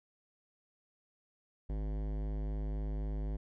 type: tone with hard clipping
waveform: sine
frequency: 51.91 Hz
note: G#1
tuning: in tune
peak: -36 dBFS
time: 1.69-3.37 s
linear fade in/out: 10 ms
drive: 18 dB
effects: none